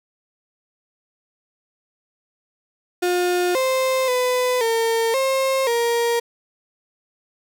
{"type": "tone with pitch steps", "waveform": "35% pulse", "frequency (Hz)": [356.8, 522, 501, 455.6, 533, 469.5], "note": ["F4", "C5", "B4", "A#4", "C5", "A#4"], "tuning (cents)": [37, -4, 25, -40, 32, 12], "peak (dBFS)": -16, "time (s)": [3.02, 6.2], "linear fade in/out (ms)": 10, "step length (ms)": 530, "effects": []}